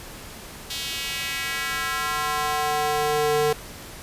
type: tone with high-pass filter sweep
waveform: square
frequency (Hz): 150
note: D3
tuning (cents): +37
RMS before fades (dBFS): -25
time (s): 0.7-3.53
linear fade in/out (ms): 5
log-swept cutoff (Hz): 3600 to 390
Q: 1.8
effects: pink hiss -40 dBFS RMS until 4.02 s + resampled to 32000 Hz